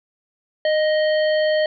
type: harmonic tone with a mistuned harmonic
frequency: 625 Hz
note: D#5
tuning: 8 cents sharp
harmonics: 1 / 3 / 5 / 7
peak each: -16 / -26 / -30 / -33 dBFS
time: 0.65-1.66 s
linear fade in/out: 2 ms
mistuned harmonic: 1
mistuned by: -24 cents
effects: none